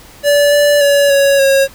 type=tone with pitch steps; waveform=square; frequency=578 / 582 / 568 / 557 / 545 Hz; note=D5 / D5 / C#5 / C#5 / C#5; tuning=-28 / -16 / +42 / +8 / -29 cents; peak=-8 dBFS; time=0.23-1.68 s; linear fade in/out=50 ms; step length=290 ms; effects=pink hiss -39 dBFS RMS until 1.74 s